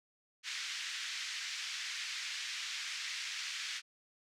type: band-pass noise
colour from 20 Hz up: pink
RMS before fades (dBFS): -41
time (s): 0.43-3.82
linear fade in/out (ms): 50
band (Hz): 1800 to 6300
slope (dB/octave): 24
effects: none